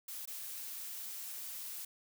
blue noise with dropouts, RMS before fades -44 dBFS, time 0.08-1.85 s, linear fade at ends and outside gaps 5 ms, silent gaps 0.256-0.274 s, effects none

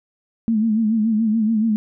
sine tone with vibrato, 220 Hz, A3, in tune, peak -15 dBFS, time 0.48-1.76 s, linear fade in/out 0 ms, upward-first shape sine, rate 7 Hz, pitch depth 75 cents each way, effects none

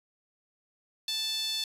sawtooth tone with high-pass filter, 880 Hz, A5, in tune, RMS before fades -32 dBFS, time 1.08-1.64 s, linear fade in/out 2 ms, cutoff 3900 Hz, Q 9.6, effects resampled to 32000 Hz

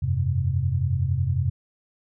sine chord, F suspended second, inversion none, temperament just, 87.31 / 98.22 / 130.96 Hz, F2 / G2 / C3, 0 / +4 / +2 cents, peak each -25 / -26 / -24 dBFS, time 0.02-1.5 s, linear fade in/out 10 ms, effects none

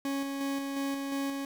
40% pulse tone with tremolo, 276.1 Hz, C#4, 7 cents flat, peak -29 dBFS, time 0.05-1.45 s, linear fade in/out 2 ms, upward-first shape square, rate 2.8 Hz, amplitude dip 30%, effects 10-bit

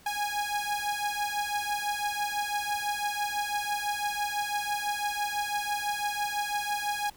sawtooth beating tone pair, 823 / 829 Hz, G#5 / G#5, -16 / -3 cents, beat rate 6 Hz, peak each -28 / -28 dBFS, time 0.06-7.1 s, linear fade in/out 5 ms, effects pink hiss -56 dBFS RMS until 7.16 s

